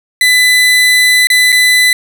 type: tone with dropouts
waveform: 30% pulse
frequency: 2000 Hz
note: B6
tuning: 21 cents sharp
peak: -3 dBFS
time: 0.21-1.93 s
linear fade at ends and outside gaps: 2 ms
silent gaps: 1.271-1.301 / 1.521-1.525 s
effects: none